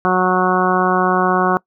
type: harmonic tone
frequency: 183.7 Hz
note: F#3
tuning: 12 cents flat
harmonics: 1 / 2 / 3 / 4 / 5 / 6 / 7 / 8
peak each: -20 / -19 / -24 / -19 / -24 / -19 / -23 / -23 dBFS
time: 0.05-1.57 s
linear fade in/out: 0 ms
effects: noise-tail reverb RT60 0.1 s tail -23 dB re dry